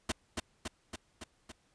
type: noise with echo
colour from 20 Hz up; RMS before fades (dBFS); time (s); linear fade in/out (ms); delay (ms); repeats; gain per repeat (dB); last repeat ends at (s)
pink; -32; 0.09-0.12; 5; 280; 5; -3; 1.52
effects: pink hiss -71 dBFS RMS until 1.74 s + resampled to 22050 Hz